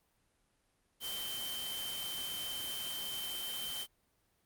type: tone in noise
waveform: sine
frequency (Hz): 3100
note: G7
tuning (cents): -20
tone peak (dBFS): -39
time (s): 1-3.87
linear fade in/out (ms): 50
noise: white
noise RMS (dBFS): -42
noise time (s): 1-3.87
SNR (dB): 0
effects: pink hiss -75 dBFS RMS until 4.45 s + Opus 32 kbps